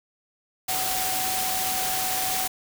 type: tone in noise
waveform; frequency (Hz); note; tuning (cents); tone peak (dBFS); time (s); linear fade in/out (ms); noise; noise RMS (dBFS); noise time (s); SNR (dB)
sine; 750; F#5; +23; -30; 0.68-2.48; 10; white; -27; 0.68-2.48; -6
effects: none